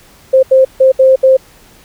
sine tone bursts at uneven times, 526 Hz, C5, 9 cents sharp, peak -3 dBFS, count 5, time 0.33-0.43 / 0.51-0.65 / 0.8-0.92 / 0.99-1.16 / 1.23-1.37 s, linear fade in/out 10 ms, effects pink hiss -43 dBFS RMS until 1.84 s

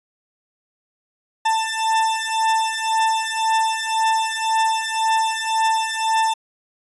40% pulse beating tone pair, 888 / 889.9 Hz, A5 / A5, +16 / +19 cents, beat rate 1.9 Hz, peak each -20 dBFS, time 1.45-6.34 s, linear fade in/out 10 ms, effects resampled to 24000 Hz

